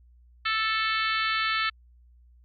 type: harmonic tone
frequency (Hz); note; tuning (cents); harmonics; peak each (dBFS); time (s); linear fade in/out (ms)
440; A4; 0; 3 / 4 / 5 / 6 / 7 / 8 / 9 / 10; -28 / -30 / -32 / -34 / -35 / -36 / -37 / -38; 0.45-1.7; 10
effects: added 60 Hz sine -53 dBFS peak until 2.44 s + Opus 48 kbps